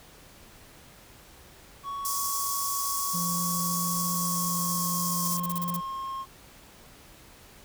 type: tone with pitch glide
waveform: triangle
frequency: 1116 to 1072.4 Hz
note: C#6 to C6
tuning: +11 to +42 cents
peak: -30 dBFS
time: 1.83-6.26 s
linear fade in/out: 50 ms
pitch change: -69 cents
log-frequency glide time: 3.84-5.44 s
type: high-pass noise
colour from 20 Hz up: pink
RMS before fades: -31 dBFS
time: 2.05-5.37 s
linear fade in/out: 0 ms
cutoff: 5100 Hz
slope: 48 dB/octave
type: tone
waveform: triangle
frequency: 174.6 Hz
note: F3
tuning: in tune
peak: -29 dBFS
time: 3.13-5.81 s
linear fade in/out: 20 ms
type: noise bursts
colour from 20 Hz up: violet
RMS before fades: -33 dBFS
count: 9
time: 5.25-5.765 s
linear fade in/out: 2 ms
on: 27 ms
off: 34 ms
effects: pink hiss -52 dBFS RMS until 7.64 s